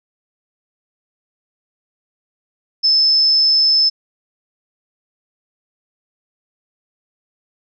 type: tone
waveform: sine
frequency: 5250 Hz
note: E8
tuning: 8 cents flat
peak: -10 dBFS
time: 2.83-3.9 s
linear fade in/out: 20 ms
effects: none